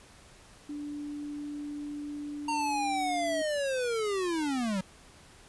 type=tone; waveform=sine; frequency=292.8 Hz; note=D4; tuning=5 cents flat; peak=-35 dBFS; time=0.69-3.42 s; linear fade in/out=5 ms
type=linear sweep; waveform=square; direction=down; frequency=925 to 181.6 Hz; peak=-29 dBFS; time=2.48-4.81 s; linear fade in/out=5 ms
effects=pink hiss -55 dBFS RMS until 5.48 s + resampled to 24000 Hz